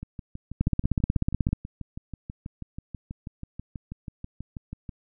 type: two click trains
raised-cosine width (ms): 5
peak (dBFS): -10 / -23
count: 16 / 31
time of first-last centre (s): 0.61-1.53 / 0.03-4.892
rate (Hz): 16.3 / 6.17
effects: none

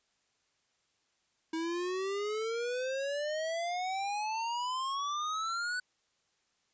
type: exponential sweep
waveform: square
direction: up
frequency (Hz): 320 to 1500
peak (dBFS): -33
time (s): 1.53-5.8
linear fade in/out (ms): 5
effects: white hiss -75 dBFS RMS until 6.73 s + resampled to 16000 Hz

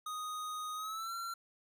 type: tone with pitch glide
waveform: square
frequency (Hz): 1244.5 to 1365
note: D#6 to F6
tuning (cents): 0 to -40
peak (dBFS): -39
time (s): 0.06-1.34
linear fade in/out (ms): 5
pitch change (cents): +160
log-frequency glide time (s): 0.75-1.14
effects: none

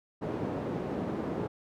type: band-pass noise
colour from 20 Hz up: white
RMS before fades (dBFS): -34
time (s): 0.21-1.48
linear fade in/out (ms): 20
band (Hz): 120 to 420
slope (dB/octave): 12
effects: none

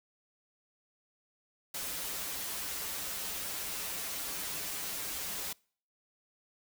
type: noise with comb filter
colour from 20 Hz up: white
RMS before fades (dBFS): -38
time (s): 1.74-5.53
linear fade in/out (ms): 5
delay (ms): 8.3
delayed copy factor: -0.85
effects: noise-tail reverb RT60 0.5 s tail -26 dB re dry

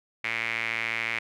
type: tone with band-pass filter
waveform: sawtooth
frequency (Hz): 113.8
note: A#2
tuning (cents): -41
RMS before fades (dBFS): -30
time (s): 0.24-1.19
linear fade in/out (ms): 5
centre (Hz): 2200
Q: 6.1
effects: none

